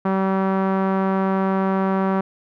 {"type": "tone with low-pass filter", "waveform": "sawtooth", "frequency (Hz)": 191.8, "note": "G3", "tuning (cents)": -37, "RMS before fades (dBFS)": -20, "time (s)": [0.05, 2.21], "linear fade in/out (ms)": 5, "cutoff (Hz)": 1200, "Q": 1.7, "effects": []}